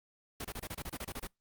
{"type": "noise bursts", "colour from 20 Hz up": "pink", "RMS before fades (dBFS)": -40, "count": 12, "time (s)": [0.4, 1.272], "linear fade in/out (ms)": 5, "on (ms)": 47, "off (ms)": 28, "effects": ["noise-tail reverb RT60 0.2 s tail -26 dB re dry", "Opus 48 kbps"]}